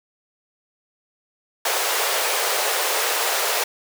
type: high-pass noise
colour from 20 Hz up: pink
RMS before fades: -22 dBFS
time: 1.65-3.64 s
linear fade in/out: 5 ms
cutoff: 420 Hz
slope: 48 dB/octave
effects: none